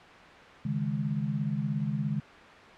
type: chord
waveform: sine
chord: C# suspended second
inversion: none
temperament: equal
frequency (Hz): 138.59 / 155.56 / 207.7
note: C#3 / D#3 / G#3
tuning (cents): 0 / 0 / 0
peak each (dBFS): -32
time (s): 0.65-2.2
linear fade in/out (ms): 5
effects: white hiss -48 dBFS RMS until 2.77 s + low-pass 2000 Hz 12 dB/octave